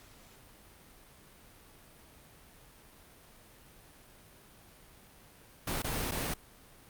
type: noise with dropouts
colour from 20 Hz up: pink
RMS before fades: -34 dBFS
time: 5.67-6.34 s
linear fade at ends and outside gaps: 5 ms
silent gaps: 5.821-5.842 / 6.112-6.118 s
effects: pink hiss -57 dBFS RMS until 6.89 s + Opus 48 kbps